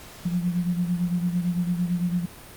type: beating tone pair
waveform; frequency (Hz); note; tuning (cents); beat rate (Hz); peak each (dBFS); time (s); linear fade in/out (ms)
sine; 174.61 / 183.51; F3 / F#3; 0 / -14; 8.9; -23 / -29; 0.25-2.26; 10
effects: pink hiss -44 dBFS RMS until 2.56 s + Opus 48 kbps